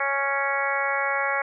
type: harmonic tone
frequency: 277.2 Hz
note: C#4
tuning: in tune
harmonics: 2 / 3 / 4 / 5 / 6 / 7 / 8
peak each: -30 / -30 / -30 / -30 / -30 / -30 / -30 dBFS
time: 0-1.42 s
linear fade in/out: 5 ms
effects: none